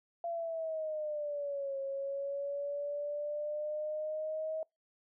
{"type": "exponential two-way sweep", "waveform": "sine", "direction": "down then up", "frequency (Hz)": [685, 544, 636], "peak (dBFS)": -34, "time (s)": [0.24, 4.63], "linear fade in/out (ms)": 2, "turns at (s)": 1.78, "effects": ["noise-tail reverb RT60 0.2 s tail -26 dB re dry"]}